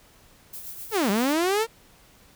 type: noise with tremolo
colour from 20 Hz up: violet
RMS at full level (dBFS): -36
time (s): 0.53-1.33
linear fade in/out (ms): 5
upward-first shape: triangle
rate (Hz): 7.8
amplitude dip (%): 55
type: linear two-way sweep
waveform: sawtooth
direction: down then up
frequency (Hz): 466.2 to 189.8 to 466.2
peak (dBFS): -17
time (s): 0.91-1.67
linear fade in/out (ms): 50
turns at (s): 1.1
effects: pink hiss -55 dBFS RMS until 2.35 s